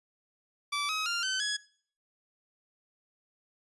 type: tone with pitch steps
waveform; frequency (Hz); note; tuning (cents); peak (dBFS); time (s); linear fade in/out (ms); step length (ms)
15% pulse; 1159 / 1271.2 / 1394.3 / 1529.3 / 1677.4; D6 / D#6 / F6 / G6 / G#6; -23 / +37 / -3 / -43 / +17; -23; 0.72-1.57; 10; 170
effects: noise-tail reverb RT60 0.5 s tail -20 dB re dry + resampled to 24000 Hz